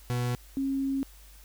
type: tone pair in turn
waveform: 40% pulse / sine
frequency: 122.5 / 271.4 Hz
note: B2 / C#4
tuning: -14 / -36 cents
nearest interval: octave + major second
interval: 1378 cents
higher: second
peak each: -26 dBFS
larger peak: neither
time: 0.1-0.35 / 0.57-1.03 s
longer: second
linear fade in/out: 0 ms
effects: added 50 Hz sine -50 dBFS peak until 1.44 s + white hiss -56 dBFS RMS until 1.44 s